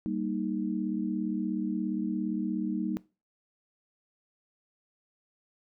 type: chord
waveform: sine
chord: Eb major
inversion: first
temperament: equal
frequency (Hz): 196 / 233.1 / 311.1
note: G3 / Bb3 / Eb4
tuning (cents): 0 / 0 / 0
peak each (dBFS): -33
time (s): 0.06-2.97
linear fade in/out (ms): 0
effects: noise-tail reverb RT60 0.3 s tail -20 dB re dry